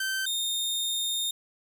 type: tone pair in turn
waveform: sawtooth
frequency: 1549 / 3662 Hz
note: G6 / A#7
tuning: -21 / -32 cents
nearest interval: octave + minor third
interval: 1489 cents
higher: second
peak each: -24 dBFS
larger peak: neither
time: 0-0.26 / 0.26-1.31 s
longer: second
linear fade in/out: 5 ms
effects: 10-bit